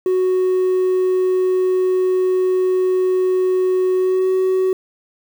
triangle tone with pitch glide, 370 to 374.9 Hz, F#4 to F#4, 0 to +23 cents, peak -11 dBFS, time 0.06-4.73 s, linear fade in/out 2 ms, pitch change +23 cents, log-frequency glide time 3.95-4.28 s, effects tanh soft clip ceiling -8 dBFS + 7-bit

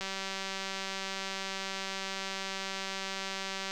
click train, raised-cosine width 0.2 ms, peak -19 dBFS, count 715, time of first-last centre 0.01-3.709 s, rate 193 Hz, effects none

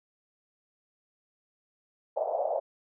white band-pass noise, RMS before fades -30 dBFS, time 2.16-2.6 s, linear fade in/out 10 ms, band 550 to 720 Hz, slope 48 dB/octave, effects none

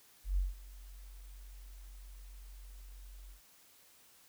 sine tone with ADSR envelope, 46.25 Hz, F#1, in tune, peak -27 dBFS, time 0.24-3.41 s, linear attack 130 ms, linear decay 170 ms, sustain -21 dB, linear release 110 ms, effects white hiss -63 dBFS RMS until 4.28 s

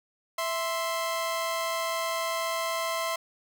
sawtooth tone pair together, 659.3 / 1046.5 Hz, E5 / C6, 0 / 0 cents, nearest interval minor sixth, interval 800 cents, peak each -27 dBFS, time 0.38-3.16 s, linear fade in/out 5 ms, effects none

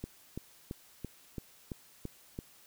click train, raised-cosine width 3 ms, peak -25 dBFS, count 8, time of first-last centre 0.04-2.389 s, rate 2.98 Hz, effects white hiss -60 dBFS RMS until 2.66 s

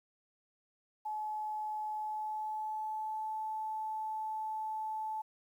sine tone with pitch glide, 856 to 870 Hz, A5 to A5, -48 to -20 cents, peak -35 dBFS, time 1.05-5.22 s, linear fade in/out 10 ms, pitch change +28 cents, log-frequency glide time 1.93-3.35 s, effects 11-bit

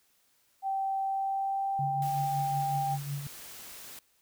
sine tone with pitch glide, 777 to 791.5 Hz, G5 to G5, -16 to +17 cents, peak -28 dBFS, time 0.62-2.98 s, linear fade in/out 50 ms, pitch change +33 cents, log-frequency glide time 1-2.43 s
sine tone with tremolo, 142 Hz, C#3, 42 cents sharp, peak -30 dBFS, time 1.79-3.27 s, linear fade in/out 2 ms, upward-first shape triangle, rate 5.4 Hz, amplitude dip 65%
white noise, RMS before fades -46 dBFS, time 2.02-3.99 s, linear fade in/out 2 ms
effects white hiss -69 dBFS RMS until 4.21 s

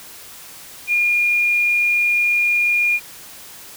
sine tone, 2422 Hz, D#7, 47 cents flat, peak -14 dBFS, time 0.87-3 s, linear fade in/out 50 ms, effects white hiss -39 dBFS RMS until 3.76 s

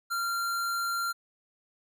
square tone, 1381 Hz, F6, 20 cents flat, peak -29 dBFS, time 0.1-1.13 s, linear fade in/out 20 ms, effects none

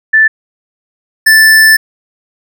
sine / square tone pair in turn, 1760 / 1760 Hz, A6 / A6, 0 / 0 cents, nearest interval unison, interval 0 cents, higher neither, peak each -3 dBFS, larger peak neither, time 0.13-0.28 / 1.26-1.77 s, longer second, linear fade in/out 10 ms, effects none

